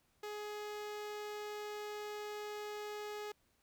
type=tone with notch filter; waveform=sawtooth; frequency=418.9 Hz; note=G#4; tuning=15 cents sharp; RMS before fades=-44 dBFS; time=0.23-3.32 s; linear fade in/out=5 ms; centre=10000 Hz; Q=1.4; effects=pink hiss -75 dBFS RMS until 3.62 s